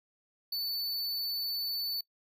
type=tone; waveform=square; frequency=4492 Hz; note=C#8; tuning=22 cents sharp; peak=-32 dBFS; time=0.52-2.01 s; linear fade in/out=5 ms; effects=noise-tail reverb RT60 0.1 s tail -24 dB re dry